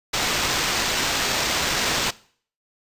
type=noise with sample-and-hold; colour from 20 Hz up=blue; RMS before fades=-23 dBFS; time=0.13-2.11 s; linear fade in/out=10 ms; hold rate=11025 Hz; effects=noise-tail reverb RT60 0.5 s tail -20 dB re dry + resampled to 32000 Hz